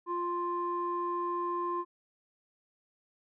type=tone with low-pass filter; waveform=square; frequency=349.2 Hz; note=F4; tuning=in tune; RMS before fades=-33 dBFS; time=0.06-1.85 s; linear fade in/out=50 ms; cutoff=970 Hz; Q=8.5; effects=none